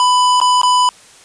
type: tone with dropouts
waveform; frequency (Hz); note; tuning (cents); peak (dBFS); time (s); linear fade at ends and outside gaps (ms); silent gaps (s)
square; 996; B5; +14; -10; 0-0.89; 1; 0.402-0.414 / 0.616-0.632
effects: white hiss -43 dBFS RMS until 1.24 s + resampled to 22050 Hz